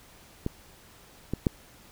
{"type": "clicks", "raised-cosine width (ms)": 3, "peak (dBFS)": [-15, -15, -9], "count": 3, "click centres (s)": [0.464, 1.336, 1.468], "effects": ["pink hiss -54 dBFS RMS until 1.91 s"]}